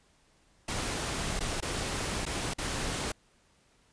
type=noise with dropouts; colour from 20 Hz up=pink; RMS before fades=-33 dBFS; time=0.68-3.12 s; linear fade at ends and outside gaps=5 ms; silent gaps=1.394-1.405 / 1.605-1.624 / 2.254-2.263 / 2.537-2.583 s; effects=pink hiss -66 dBFS RMS until 3.92 s + resampled to 22050 Hz